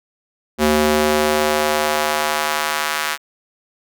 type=tone with high-pass filter sweep; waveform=square; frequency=75.9 Hz; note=D#2; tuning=42 cents flat; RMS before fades=-18 dBFS; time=0.58-3.18 s; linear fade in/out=50 ms; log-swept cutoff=260 to 1400 Hz; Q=1.1; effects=none